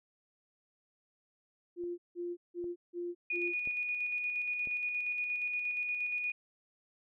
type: tone bursts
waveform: sine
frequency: 349.2 Hz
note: F4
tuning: in tune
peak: -35 dBFS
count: 5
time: 1.76-3.54 s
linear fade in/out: 50 ms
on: 220 ms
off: 170 ms
type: clicks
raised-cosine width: 2 ms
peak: -44 / -38 / -35 / -36 dBFS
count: 4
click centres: 1.838 / 2.642 / 3.674 / 4.673 s
type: tone with tremolo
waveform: sine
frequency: 2459 Hz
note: D#7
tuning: 21 cents flat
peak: -31 dBFS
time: 3.3-6.32 s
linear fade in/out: 5 ms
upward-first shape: square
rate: 8.5 Hz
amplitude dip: 30%
effects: none